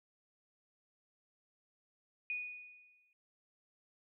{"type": "tone with exponential decay", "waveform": "sine", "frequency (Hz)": 2470, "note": "D#7", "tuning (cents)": -13, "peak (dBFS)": -34, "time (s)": [2.3, 3.13], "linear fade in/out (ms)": 1, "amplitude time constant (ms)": 180, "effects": []}